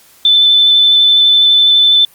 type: tone with vibrato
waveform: sine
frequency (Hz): 3520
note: A7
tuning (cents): 0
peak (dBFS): -5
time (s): 0.25-2.05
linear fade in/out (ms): 2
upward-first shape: square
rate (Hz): 12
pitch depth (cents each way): 10
effects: white hiss -45 dBFS RMS until 2.14 s + Opus 48 kbps